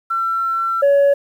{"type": "tone pair in turn", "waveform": "sine", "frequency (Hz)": [1349, 563.1], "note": ["E6", "C#5"], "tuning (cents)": [40, 27], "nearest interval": "octave + minor third", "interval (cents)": 1513, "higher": "first", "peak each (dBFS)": [-16, -7], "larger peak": "second", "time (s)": [[0.1, 0.82], [0.82, 1.14]], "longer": "first", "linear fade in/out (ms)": 10, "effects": ["tanh soft clip ceiling -9 dBFS", "8-bit"]}